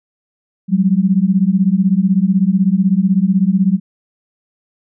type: beating tone pair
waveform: sine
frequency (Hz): 182.4 / 198.4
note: F#3 / G3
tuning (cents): -24 / +21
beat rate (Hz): 16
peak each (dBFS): -13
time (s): 0.68-3.8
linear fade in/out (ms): 50
effects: none